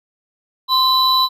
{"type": "tone pair together", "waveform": "triangle", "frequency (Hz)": [1035, 3967], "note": ["C6", "B7"], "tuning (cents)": [-19, 7], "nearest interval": "octave + major seventh", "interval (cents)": 2326, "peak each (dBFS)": -13, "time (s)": [0.68, 1.29], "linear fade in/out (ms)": 50, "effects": []}